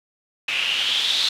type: noise with low-pass filter sweep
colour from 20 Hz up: blue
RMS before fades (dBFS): -22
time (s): 0.48-1.29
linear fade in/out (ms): 5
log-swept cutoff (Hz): 2600 to 3900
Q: 6.4
effects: none